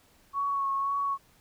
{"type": "tone with vibrato", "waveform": "sine", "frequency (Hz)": 1108.7, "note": "C#6", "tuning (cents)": 0, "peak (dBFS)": -26, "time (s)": [0.33, 1.18], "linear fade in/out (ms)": 50, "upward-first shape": "sine", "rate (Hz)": 1.9, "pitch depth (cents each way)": 22, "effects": ["pink hiss -62 dBFS RMS until 1.4 s"]}